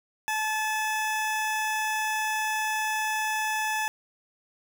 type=tone; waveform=20% pulse; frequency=865 Hz; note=A5; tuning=30 cents flat; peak=-21 dBFS; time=0.28-3.88 s; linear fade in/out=0 ms; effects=none